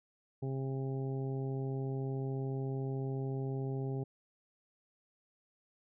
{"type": "harmonic tone", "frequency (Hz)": 133.8, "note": "C3", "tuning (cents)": 39, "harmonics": [1, 2, 3, 4, 5, 6], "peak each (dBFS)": [-35, -43, -41, -53, -53, -52], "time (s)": [0.42, 4.04], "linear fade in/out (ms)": 10, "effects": []}